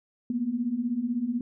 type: beating tone pair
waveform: sine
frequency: 228.8 / 244.8 Hz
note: A#3 / B3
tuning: -32 / -15 cents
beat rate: 16 Hz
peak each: -31 / -27 dBFS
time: 0.3-1.41 s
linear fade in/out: 2 ms
effects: none